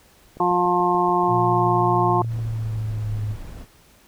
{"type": "click train", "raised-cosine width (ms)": 2, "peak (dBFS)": -27, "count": 15, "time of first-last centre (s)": [0.37, 2.39], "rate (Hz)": 6.93}
{"type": "harmonic tone", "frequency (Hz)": 177.5, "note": "F3", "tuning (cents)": 28, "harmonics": [1, 2, 4, 5, 6], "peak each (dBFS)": [-28, -22, -23, -22, -22], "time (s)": [0.4, 2.22], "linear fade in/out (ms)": 2}
{"type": "tone with pitch glide", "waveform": "sine", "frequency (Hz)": [118.6, 105.66], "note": ["A#2", "G#2"], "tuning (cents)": [30, 30], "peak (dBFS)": -23, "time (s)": [1.27, 3.37], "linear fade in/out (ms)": 50, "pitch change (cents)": -200, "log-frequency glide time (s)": [1.94, 3.16]}
{"type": "noise", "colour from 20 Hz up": "brown", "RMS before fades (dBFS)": -36, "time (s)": [2.27, 3.67], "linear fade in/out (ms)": 50}
{"effects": ["pink hiss -54 dBFS RMS until 4.07 s"]}